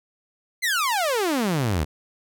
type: exponential sweep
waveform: sawtooth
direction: down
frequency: 2126 to 69.3 Hz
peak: -17 dBFS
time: 0.62-1.85 s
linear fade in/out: 20 ms
effects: none